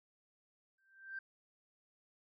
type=tone with exponential growth; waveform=sine; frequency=1568 Hz; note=G6; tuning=in tune; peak=-38 dBFS; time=0.78-1.19 s; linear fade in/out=5 ms; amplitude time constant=87 ms; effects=tanh soft clip ceiling -34 dBFS